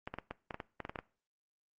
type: clicks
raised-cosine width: 0.5 ms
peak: -24 dBFS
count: 12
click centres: 0.075 / 0.14 / 0.186 / 0.31 / 0.508 / 0.544 / 0.602 / 0.803 / 0.851 / 0.895 / 0.958 / 0.989 s
effects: noise-tail reverb RT60 0.4 s tail -21 dB re dry + Opus 32 kbps